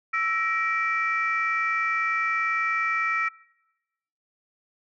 sine tone cluster, 1321 / 1891 / 2330 Hz, E6 / A#6 / D7, +3 / +24 / -14 cents, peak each -25 / -28 / -27 dBFS, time 0.13-3.29 s, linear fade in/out 10 ms, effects noise-tail reverb RT60 1.0 s tail -24 dB re dry + tanh soft clip ceiling -14 dBFS

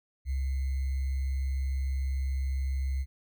sine tone with sample-and-hold, 66.8 Hz, C2, 36 cents sharp, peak -27 dBFS, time 0.25-3.06 s, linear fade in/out 50 ms, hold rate 2100 Hz, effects none

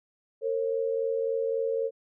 sine tone pair together, 456.3 / 540 Hz, A#4 / C#5, -37 / -45 cents, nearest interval minor third, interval 292 cents, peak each -27 / -30 dBFS, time 0.41-1.91 s, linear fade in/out 50 ms, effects none

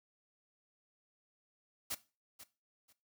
white noise with echo, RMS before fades -38 dBFS, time 1.9-1.95 s, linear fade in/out 10 ms, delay 490 ms, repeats 2, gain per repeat -14 dB, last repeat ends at 2.93 s, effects noise-tail reverb RT60 0.3 s tail -17 dB re dry + high-pass 80 Hz 12 dB/octave

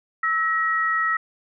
sine tone pair together, 1307.4 / 1900 Hz, E6 / A#6, -15 / +33 cents, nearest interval tritone, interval 648 cents, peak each -22 dBFS, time 0.23-1.17 s, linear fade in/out 5 ms, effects none

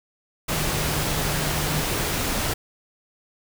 sine tone in noise, 150.5 Hz, D3, 43 cents sharp, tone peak -29 dBFS, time 0.55-1.82 s, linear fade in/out 10 ms, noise pink, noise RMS -25 dBFS, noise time 0.48-2.54 s, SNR -7 dB, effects none

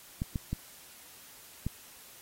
clicks, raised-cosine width 5 ms, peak -19 dBFS, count 4, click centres 0.219 / 0.358 / 0.53 / 1.666 s, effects white hiss -53 dBFS RMS until 2.21 s + AAC 48 kbps

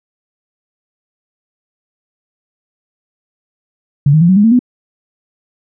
sine tone with pitch steps, 142.3 / 156.08 / 171.19 / 187.77 / 205.9 / 225.9 / 247.8 Hz, C#3 / D#3 / F3 / F#3 / G#3 / A3 / B3, +46 / +6 / -34 / +26 / -15 / +46 / +6 cents, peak -5 dBFS, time 4.06-4.592 s, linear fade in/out 5 ms, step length 76 ms, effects none

